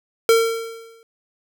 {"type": "tone with exponential decay", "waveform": "square", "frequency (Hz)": 455.6, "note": "A#4", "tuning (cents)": -40, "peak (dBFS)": -10, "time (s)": [0.29, 1.03], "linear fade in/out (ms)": 1, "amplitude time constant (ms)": 160, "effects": []}